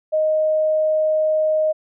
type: tone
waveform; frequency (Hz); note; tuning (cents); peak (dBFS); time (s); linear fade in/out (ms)
sine; 622.3; D#5; 0; -15; 0.12-1.73; 20
effects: none